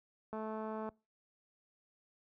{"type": "click train", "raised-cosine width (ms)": 1, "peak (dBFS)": -29, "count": 123, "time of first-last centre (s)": [0.33, 0.89], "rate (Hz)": 218, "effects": ["noise-tail reverb RT60 0.3 s tail -25 dB re dry", "high-pass 60 Hz 12 dB/octave"]}